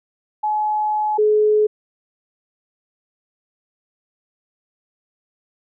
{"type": "tone pair in turn", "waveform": "sine", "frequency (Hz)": [850, 425], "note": ["G#5", "G#4"], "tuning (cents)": [40, 40], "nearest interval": "octave", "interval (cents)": 1200, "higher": "first", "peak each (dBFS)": [-17, -12], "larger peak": "second", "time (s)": [[0.43, 1.18], [1.18, 1.67]], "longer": "first", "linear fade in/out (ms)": 10, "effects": []}